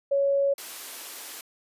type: tone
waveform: sine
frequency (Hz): 557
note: C#5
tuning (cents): +8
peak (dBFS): -20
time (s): 0.11-0.54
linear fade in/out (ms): 10
type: high-pass noise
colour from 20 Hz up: white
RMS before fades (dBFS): -39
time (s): 0.58-1.41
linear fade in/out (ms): 2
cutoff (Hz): 270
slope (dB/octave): 24
effects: resampled to 32000 Hz